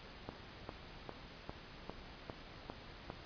click train, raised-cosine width 1 ms, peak -28 dBFS, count 8, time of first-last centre 0.29-3.101 s, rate 2.49 Hz, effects pink hiss -53 dBFS RMS until 3.25 s + resampled to 11025 Hz

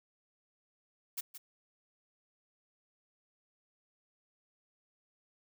blue noise with echo, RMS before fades -37 dBFS, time 1.17-1.21 s, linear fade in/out 10 ms, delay 170 ms, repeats 1, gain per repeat -10 dB, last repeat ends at 1.38 s, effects none

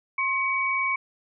sine tone pair together, 1067.5 / 2262 Hz, C6 / C#7, +34 / +34 cents, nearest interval octave + minor second, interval 1300 cents, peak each -27 / -24 dBFS, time 0.18-0.96 s, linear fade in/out 5 ms, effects none

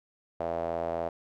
sawtooth tone with band-pass filter, 83.7 Hz, E2, 27 cents sharp, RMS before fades -32 dBFS, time 0.4-1.09 s, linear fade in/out 5 ms, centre 640 Hz, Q 4.7, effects none

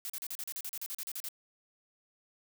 blue noise bursts, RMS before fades -39 dBFS, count 15, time 0.05-1.287 s, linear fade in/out 0 ms, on 47 ms, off 38 ms, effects none

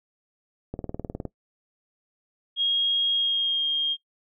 click train, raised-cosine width 2 ms, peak -18 dBFS, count 11, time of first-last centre 0.74-1.253 s, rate 19.5 Hz
sine tone with pitch glide, 3268 to 3225 Hz, G#7 to G7, -29 to +48 cents, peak -21 dBFS, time 2.56-3.97 s, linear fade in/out 50 ms, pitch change -23 cents, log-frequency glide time 3.12-3.61 s
effects noise-tail reverb RT60 0.1 s tail -18 dB re dry

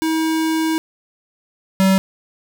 square tone pair in turn, 320 / 191.17 Hz, D#4 / G3, +49 / -43 cents, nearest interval major sixth, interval 892 cents, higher first, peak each -17 / -12 dBFS, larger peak second, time 0.02-0.78 / 1.8-1.98 s, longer first, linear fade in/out 0 ms, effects none

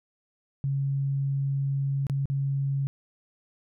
sine tone with dropouts, 138 Hz, C#3, 7 cents flat, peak -24 dBFS, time 0.64-2.87 s, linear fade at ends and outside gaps 0 ms, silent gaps 2.068-2.098 / 2.256-2.3 s, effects none

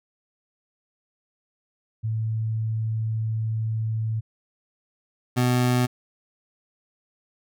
sine / 25% pulse tone pair in turn, 110.8 / 124.37 Hz, A2 / B2, +13 / +13 cents, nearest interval major second, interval 200 cents, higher second, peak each -23 / -15 dBFS, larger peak second, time 2.03-4.21 / 5.36-5.87 s, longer first, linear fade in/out 20 ms, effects none

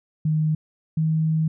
sine tone pair in turn, 155.4 / 158.48 Hz, D#3 / D#3, -2 / +32 cents, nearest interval unison, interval 34 cents, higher second, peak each -18 dBFS, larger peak neither, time 0.25-0.55 / 0.97-1.48 s, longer second, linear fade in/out 5 ms, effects none

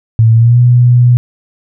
sine tone with pitch glide, 112.9 to 122.41 Hz, A2 to B2, +45 to -15 cents, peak -3 dBFS, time 0.19-1.17 s, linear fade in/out 0 ms, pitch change +140 cents, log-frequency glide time 0.34-0.59 s, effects none

